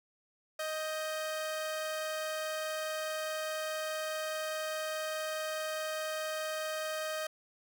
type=tone pair together; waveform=sawtooth; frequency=624 / 1572.4 Hz; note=D#5 / G6; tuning=+5 / +5 cents; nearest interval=octave + major third; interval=1600 cents; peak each=-31 / -40 dBFS; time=0.59-7.27 s; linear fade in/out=5 ms; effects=none